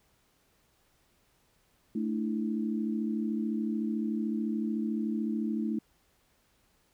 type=chord; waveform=sine; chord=A suspended fourth; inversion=none; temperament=equal with one note detuned; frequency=220 / 295.9 / 329.6 Hz; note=A3 / D4 / E4; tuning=0 / +13 / 0 cents; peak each=-30 / -36 / -36 dBFS; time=1.95-5.79 s; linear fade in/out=5 ms; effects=pink hiss -69 dBFS RMS until 6.93 s